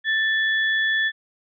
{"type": "tone pair together", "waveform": "sine", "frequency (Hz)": [1767, 3404], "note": ["A6", "G#7"], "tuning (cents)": [7, 42], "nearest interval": "major seventh", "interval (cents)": 1135, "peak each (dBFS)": [-19, -27], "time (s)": [0.04, 1.12], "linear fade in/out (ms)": 50, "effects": []}